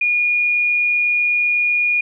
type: tone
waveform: sine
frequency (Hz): 2438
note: D#7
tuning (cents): -36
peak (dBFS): -14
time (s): 0.01-2.01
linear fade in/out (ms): 5
effects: none